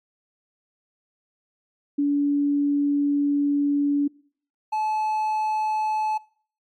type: tone pair in turn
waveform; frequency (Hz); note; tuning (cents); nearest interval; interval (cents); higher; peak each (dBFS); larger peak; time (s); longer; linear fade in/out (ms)
sine / triangle; 286.6 / 862.8; D4 / A5; -42 / -34; octave + perfect fifth; 1908; second; -18 / -20; first; 1.98-4.08 / 4.72-6.18; first; 10
effects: noise-tail reverb RT60 0.5 s tail -23 dB re dry + MP3 64 kbps